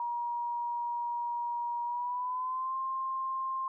sine tone with pitch glide, 952 to 1056.3 Hz, A#5 to C6, +36 to +16 cents, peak -31 dBFS, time 0-3.68 s, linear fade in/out 2 ms, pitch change +180 cents, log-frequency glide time 1.84-2.76 s, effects none

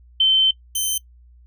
sine / 10% pulse tone pair in turn, 3087 / 3087 Hz, G7 / G7, -27 / -27 cents, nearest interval unison, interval 0 cents, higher neither, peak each -12 dBFS, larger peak neither, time 0.2-0.51 / 0.75-0.98 s, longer first, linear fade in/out 5 ms, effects noise-tail reverb RT60 0.1 s tail -22 dB re dry + added 60 Hz sine -46 dBFS peak until 1.46 s

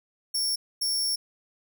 sawtooth tone bursts at uneven times, 5470 Hz, F8, 37 cents flat, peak -22 dBFS, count 2, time 0.34-0.56 / 0.81-1.16 s, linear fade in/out 10 ms, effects none

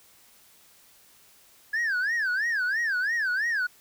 sine tone with vibrato, 1661.2 Hz, G#6, in tune, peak -21 dBFS, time 1.73-3.67 s, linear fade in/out 10 ms, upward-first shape sine, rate 3 Hz, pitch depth 230 cents each way, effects tanh soft clip ceiling -23 dBFS + white hiss -57 dBFS RMS until 3.8 s

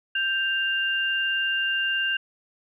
sine tone pair together, 1570.3 / 2794 Hz, G6 / F7, +3 / 0 cents, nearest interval minor seventh, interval 997 cents, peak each -25 dBFS, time 0.15-2.17 s, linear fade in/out 5 ms, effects none

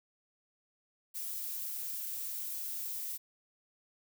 violet noise, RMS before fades -39 dBFS, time 1.14-3.18 s, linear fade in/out 20 ms, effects none

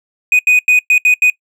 triangle tone bursts at uneven times, 2489 Hz, D#7, in tune, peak -5 dBFS, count 6, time 0.32-0.39 / 0.47-0.59 / 0.68-0.79 / 0.9-0.98 / 1.05-1.14 / 1.22-1.3 s, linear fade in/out 2 ms, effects noise-tail reverb RT60 0.1 s tail -22 dB re dry

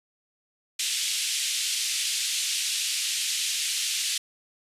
pink band-pass noise, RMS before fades -28 dBFS, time 0.79-4.18 s, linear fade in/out 5 ms, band 2700 to 10000 Hz, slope 24 dB/octave, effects resampled to 32000 Hz

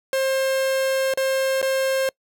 45% pulse tone with dropouts, 532 Hz, C5, 29 cents sharp, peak -19 dBFS, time 0.13-2.09 s, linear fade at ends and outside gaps 1 ms, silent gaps 1.138-1.174 / 1.616-1.627 s, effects noise-tail reverb RT60 0.1 s tail -26 dB re dry

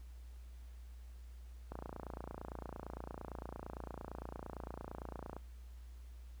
click train, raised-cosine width 1 ms, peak -30 dBFS, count 106, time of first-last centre 1.72-5.366 s, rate 28.8 Hz, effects added 60 Hz sine -49 dBFS peak until 6.4 s + pink hiss -69 dBFS RMS until 6.4 s

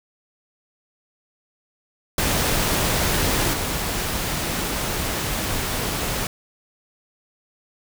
pink noise with level steps, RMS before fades -21 / -25 dBFS, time 2.18-6.27 s, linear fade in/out 2 ms, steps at 3.53 s, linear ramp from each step 5 ms, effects none

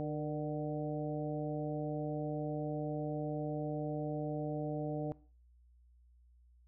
harmonic tone with a mistuned harmonic, 150 Hz, D3, 37 cents sharp, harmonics 1 / 2 / 3 / 4 / 5, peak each -39 / -39 / -42 / -42 / -46 dBFS, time 0-5.12 s, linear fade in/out 0 ms, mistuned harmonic 3, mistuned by +46 cents, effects noise-tail reverb RT60 0.4 s tail -19 dB re dry + added 60 Hz sine -61 dBFS peak until 6.67 s

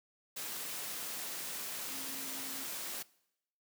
sine tone in noise, 268.3 Hz, C4, 44 cents sharp, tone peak -51 dBFS, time 1.9-2.64 s, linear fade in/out 10 ms, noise white, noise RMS -41 dBFS, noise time 0.36-3.03 s, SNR -13 dB, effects noise-tail reverb RT60 0.8 s tail -22 dB re dry + high-pass 150 Hz 12 dB/octave

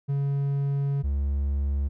triangle tone pair in turn, 140 / 70 Hz, C#3 / C#2, +18 / +18 cents, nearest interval octave, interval 1200 cents, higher first, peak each -21 dBFS, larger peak neither, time 0.08-1.03 / 1.03-1.89 s, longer first, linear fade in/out 20 ms, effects none

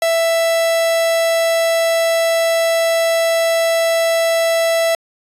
45% pulse tone, 662 Hz, E5, 7 cents sharp, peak -13 dBFS, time 0.02-4.95 s, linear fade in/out 2 ms, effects resampled to 32000 Hz

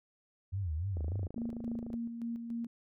sine tone with vibrato, 87.31 Hz, F2, in tune, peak -32 dBFS, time 0.52-1.28 s, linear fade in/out 20 ms, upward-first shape sine, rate 3.4 Hz, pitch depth 240 cents each way
click train, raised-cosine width 2 ms, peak -31 dBFS, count 27, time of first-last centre 0.97-1.94 s, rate 26.8 Hz
sine tone with tremolo, 233.1 Hz, A#3, in tune, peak -34 dBFS, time 1.36-2.67 s, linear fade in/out 5 ms, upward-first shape square, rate 3.5 Hz, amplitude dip 45%
effects none

